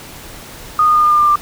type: tone with pitch steps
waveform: sine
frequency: 1233 / 1225.2 / 1217.4 / 1209.7 / 1202.1 / 1194.4 / 1186.9 Hz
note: D#6 / D#6 / D#6 / D#6 / D6 / D6 / D6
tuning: -16 / -27 / -38 / -49 / +40 / +29 / +18 cents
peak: -8 dBFS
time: 0.79-1.357 s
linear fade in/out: 2 ms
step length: 81 ms
effects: pink hiss -34 dBFS RMS until 1.41 s